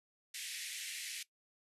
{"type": "band-pass noise", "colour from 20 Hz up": "pink", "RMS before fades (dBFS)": -44, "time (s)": [0.34, 1.23], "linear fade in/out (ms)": 5, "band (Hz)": [1900, 12000], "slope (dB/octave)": 48, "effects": ["noise-tail reverb RT60 0.1 s tail -18 dB re dry", "resampled to 32000 Hz"]}